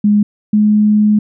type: tone pair in turn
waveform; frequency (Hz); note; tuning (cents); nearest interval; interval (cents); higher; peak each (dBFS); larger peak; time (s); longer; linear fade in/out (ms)
sine; 207.6 / 210.9; G#3 / G#3; 0 / +27; unison; 27; second; -7; neither; 0.04-0.23 / 0.53-1.19; second; 5
effects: none